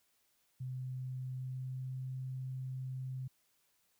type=tone with pitch glide; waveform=sine; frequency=128.6 to 130.09 Hz; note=C3 to C3; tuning=-30 to -10 cents; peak=-38 dBFS; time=0.6-3.28 s; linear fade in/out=10 ms; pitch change=+20 cents; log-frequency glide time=1.15-2.07 s; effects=white hiss -75 dBFS RMS until 3.99 s